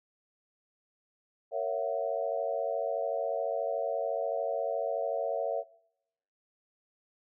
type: chord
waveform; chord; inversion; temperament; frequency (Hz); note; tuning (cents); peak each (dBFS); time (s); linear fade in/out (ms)
sine; F# dominant seventh; first; just; 462.5 / 555 / 666 / 740; A#4 / C#5 / E5 / F#5; -14 / +2 / +18 / 0; -36 / -33 / -33 / -38; 1.51-5.64; 50
effects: noise-tail reverb RT60 0.8 s tail -21 dB re dry